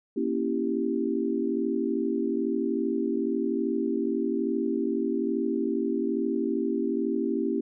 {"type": "chord", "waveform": "sine", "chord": "A# diminished seventh", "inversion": "none", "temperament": "equal with one note detuned", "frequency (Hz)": [236.1, 277.2, 329.6, 392], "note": ["A#3", "C#4", "E4", "G4"], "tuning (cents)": [22, 0, 0, 0], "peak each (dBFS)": -30, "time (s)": [0.16, 7.61], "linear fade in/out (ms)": 10, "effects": []}